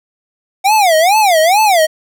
square tone with vibrato, 740 Hz, F#5, in tune, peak -8 dBFS, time 0.64-1.87 s, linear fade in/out 20 ms, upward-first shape sine, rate 2.3 Hz, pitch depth 290 cents each way, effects none

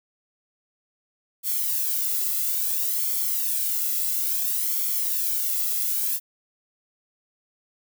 violet noise with flanger, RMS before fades -25 dBFS, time 1.43-6.2 s, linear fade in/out 50 ms, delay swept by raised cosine 0.9 to 1.51 ms, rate 0.59 Hz, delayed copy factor +0.7, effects none

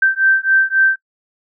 sine beating tone pair, 1558 / 1561.7 Hz, G6 / G6, -11 / -7 cents, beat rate 3.7 Hz, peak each -14 dBFS, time 0.02-0.96 s, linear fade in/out 5 ms, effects noise-tail reverb RT60 0.1 s tail -23 dB re dry

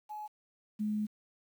sine tone pair in turn, 847 / 211.8 Hz, G#5 / G#3, +34 / +34 cents, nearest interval 2 octaves, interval 2400 cents, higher first, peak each -39 / -30 dBFS, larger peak second, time 0.09-0.28 / 0.79-1.07 s, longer second, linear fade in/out 20 ms, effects 10-bit

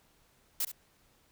blue noise with echo, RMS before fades -31 dBFS, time 0.6-0.65 s, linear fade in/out 5 ms, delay 68 ms, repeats 1, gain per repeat -11 dB, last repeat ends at 0.718 s, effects pink hiss -67 dBFS RMS until 1.31 s

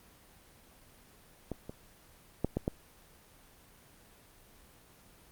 clicks, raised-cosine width 2 ms, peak -22 / -27 / -15 / -17 / -16 dBFS, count 5, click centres 1.517 / 1.695 / 2.446 / 2.57 / 2.679 s, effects pink hiss -59 dBFS RMS until 5.31 s + Opus 24 kbps

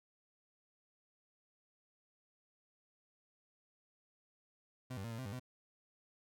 30% pulse tone with pitch steps, 127.4 / 97 / 116 / 113.2 / 130.1 / 99.8 / 126.4 Hz, C3 / G2 / A#2 / A2 / C3 / G2 / B2, -46 / -18 / -8 / +50 / -9 / +32 / +41 cents, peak -39 dBFS, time 4.9-5.397 s, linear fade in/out 10 ms, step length 71 ms, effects none

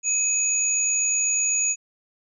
sine tone pair together, 2541 / 6784 Hz, D#7 / G#8, +36 / +36 cents, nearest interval octave + perfect fourth, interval 1700 cents, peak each -29 / -20 dBFS, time 0.03-1.76 s, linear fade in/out 50 ms, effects none

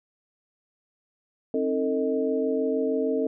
sine tone cluster, 265.9 / 312.3 / 448.5 / 627 Hz, C4 / D#4 / A4 / D#5, +28 / +7 / +33 / +13 cents, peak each -27 / -33 / -25 / -32 dBFS, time 1.54-3.27 s, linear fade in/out 2 ms, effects none

